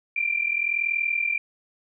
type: tone pair together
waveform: sine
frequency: 2349 / 2390 Hz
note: D7 / D7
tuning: 0 / +30 cents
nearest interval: unison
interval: 30 cents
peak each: -25 dBFS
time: 0.16-1.38 s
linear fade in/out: 5 ms
effects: none